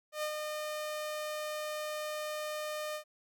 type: tone with ADSR envelope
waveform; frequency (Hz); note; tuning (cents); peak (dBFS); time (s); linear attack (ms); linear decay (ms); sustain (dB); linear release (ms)
sawtooth; 608; D#5; -40; -28; 0.12-3.04; 110; 78; -4; 90
effects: none